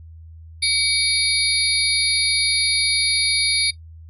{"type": "tone cluster", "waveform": "sine", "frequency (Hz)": [2274, 3712, 4309, 4738, 10360], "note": ["C#7", "A#7", "C#8", "D8", "E9"], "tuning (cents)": [44, -8, -50, 14, -31], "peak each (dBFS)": -23, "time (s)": [0.62, 3.71], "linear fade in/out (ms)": 10, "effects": ["noise-tail reverb RT60 0.1 s tail -17 dB re dry", "added 81 Hz sine -38 dBFS peak until 4.09 s"]}